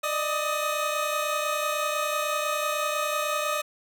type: tone cluster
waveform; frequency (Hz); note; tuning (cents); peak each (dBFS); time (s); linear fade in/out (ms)
25% pulse; 596 / 626 / 1258; D5 / D#5 / D#6; +25 / +10 / +19; -25 / -31 / -25; 0.03-3.62; 10
effects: none